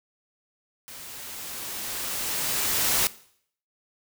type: noise with level ramp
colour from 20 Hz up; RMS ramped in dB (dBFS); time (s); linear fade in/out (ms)
white; -42 to -22; 0.88-3.07; 0
effects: noise-tail reverb RT60 0.6 s tail -18 dB re dry